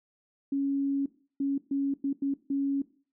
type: tone bursts at uneven times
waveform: sine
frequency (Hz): 277.2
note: C#4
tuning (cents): 0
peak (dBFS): -25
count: 6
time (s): 0.52-1.06 / 1.4-1.58 / 1.71-1.94 / 2.04-2.13 / 2.22-2.34 / 2.5-2.82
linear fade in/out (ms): 5
effects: noise-tail reverb RT60 0.4 s tail -17 dB re dry